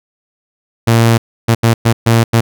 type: tone bursts at uneven times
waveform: sawtooth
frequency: 115.2 Hz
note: A#2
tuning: 20 cents flat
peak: -3 dBFS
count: 6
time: 0.87-1.18 / 1.48-1.55 / 1.63-1.74 / 1.85-1.93 / 2.06-2.24 / 2.33-2.41 s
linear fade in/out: 10 ms
effects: none